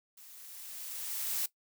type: noise with level ramp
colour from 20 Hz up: blue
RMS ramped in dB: -54 to -32 dBFS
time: 0.17-1.46 s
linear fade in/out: 5 ms
effects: noise-tail reverb RT60 0.1 s tail -18 dB re dry